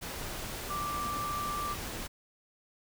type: tone in noise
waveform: sine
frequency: 1174.7 Hz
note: D6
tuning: in tune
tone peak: -33 dBFS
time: 0.69-1.75 s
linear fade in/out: 20 ms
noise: pink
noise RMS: -39 dBFS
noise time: 0.01-2.08 s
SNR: +3 dB
effects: none